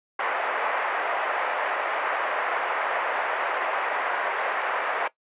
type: band-pass noise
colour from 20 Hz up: pink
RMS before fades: -27 dBFS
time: 0.19-5.08 s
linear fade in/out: 5 ms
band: 570 to 2100 Hz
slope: 24 dB/octave
effects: noise-tail reverb RT60 0.1 s tail -18 dB re dry + resampled to 8000 Hz